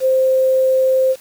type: tone with quantisation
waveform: sine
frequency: 523 Hz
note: C5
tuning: 1 cent flat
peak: -11 dBFS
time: 0-1.16 s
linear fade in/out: 50 ms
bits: 6
effects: white hiss -45 dBFS RMS until 1.2 s